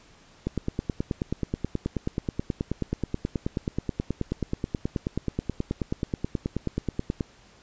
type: click train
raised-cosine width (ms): 3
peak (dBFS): -13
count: 64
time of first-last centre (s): 0.47-7.208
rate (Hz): 9.35
effects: pink hiss -55 dBFS RMS until 7.62 s + resampled to 16000 Hz